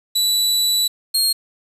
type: tone pair in turn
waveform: sawtooth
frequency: 3951 / 4245 Hz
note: B7 / C8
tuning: 0 / +24 cents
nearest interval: minor second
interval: 124 cents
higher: second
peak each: -12 dBFS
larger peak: neither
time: 0.15-0.88 / 1.14-1.33 s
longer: first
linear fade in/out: 10 ms
effects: resampled to 32000 Hz + 7-bit